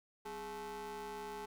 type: ring-modulated tone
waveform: 40% pulse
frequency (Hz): 224.2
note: A3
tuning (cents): +33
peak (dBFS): -39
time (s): 0.25-1.46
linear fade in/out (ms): 10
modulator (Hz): 639
effects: none